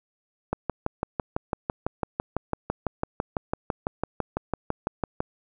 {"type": "click train", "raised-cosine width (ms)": 1, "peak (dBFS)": -11, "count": 29, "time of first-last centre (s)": [0.53, 5.204], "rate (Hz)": 5.99, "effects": []}